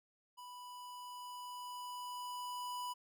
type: tone with level ramp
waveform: square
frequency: 987.8 Hz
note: B5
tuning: in tune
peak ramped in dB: -50 to -40 dBFS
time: 0.37-2.94 s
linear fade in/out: 20 ms
effects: none